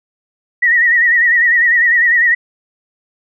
sine tone with vibrato, 1897 Hz, A#6, 30 cents sharp, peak -8 dBFS, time 0.62-2.35 s, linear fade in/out 10 ms, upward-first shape triangle, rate 10 Hz, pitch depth 91 cents each way, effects none

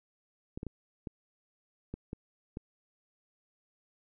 clicks, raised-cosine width 3 ms, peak -25 dBFS, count 7, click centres 0.575 / 0.631 / 0.667 / 1.072 / 1.94 / 2.131 / 2.571 s, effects none

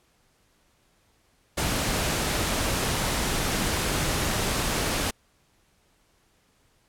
pink noise, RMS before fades -26 dBFS, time 1.57-5.11 s, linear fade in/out 10 ms, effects pink hiss -65 dBFS RMS until 6.88 s + low-pass 12000 Hz 12 dB/octave

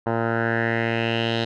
10% pulse tone with low-pass filter sweep, 114.9 Hz, A#2, 25 cents flat, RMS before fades -23 dBFS, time 0.06-1.45 s, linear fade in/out 10 ms, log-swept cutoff 1100 to 3700 Hz, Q 4, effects none

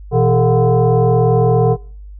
sine tone with frequency modulation, 164.81 Hz, E3, in tune, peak -9 dBFS, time 0.11-1.77 s, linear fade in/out 50 ms, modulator 287 Hz, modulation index 1.8, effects noise-tail reverb RT60 0.5 s tail -23 dB re dry + added 50 Hz sine -31 dBFS peak until 2.19 s

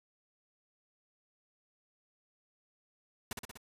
pink noise with echo, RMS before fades -38 dBFS, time 3.31-3.33 s, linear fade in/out 2 ms, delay 61 ms, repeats 4, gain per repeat -3 dB, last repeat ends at 3.574 s, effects resampled to 32000 Hz

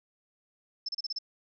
sine tone bursts, 5274 Hz, E8, in tune, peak -31 dBFS, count 6, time 0.86-1.187 s, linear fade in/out 5 ms, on 27 ms, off 33 ms, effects none

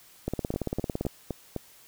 two click trains, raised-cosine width 2 ms, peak -15 / -17 dBFS, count 15 / 5, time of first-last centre 0.28-1.067 / 0.54-1.563 s, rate 17.8 / 3.91 Hz, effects white hiss -55 dBFS RMS until 1.87 s

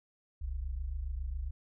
sine tone pair together, 40.08 / 67.4 Hz, E1 / C#2, -48 / -48 cents, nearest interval major sixth, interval 900 cents, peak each -37 / -35 dBFS, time 0.41-1.51 s, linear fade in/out 10 ms, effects tanh soft clip ceiling -26 dBFS

